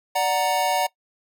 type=chord; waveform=square; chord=D augmented; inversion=none; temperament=equal; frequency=587.3 / 740 / 932.3 Hz; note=D5 / F#5 / A#5; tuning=0 / 0 / 0 cents; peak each=-27 / -23 / -25 dBFS; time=0.15-0.87 s; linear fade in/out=10 ms; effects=noise-tail reverb RT60 0.1 s tail -20 dB re dry